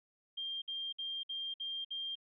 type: tone bursts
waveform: sine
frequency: 3192 Hz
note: G7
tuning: 31 cents sharp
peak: -37 dBFS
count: 6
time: 0.37-2.155 s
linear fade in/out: 10 ms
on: 250 ms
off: 57 ms
effects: none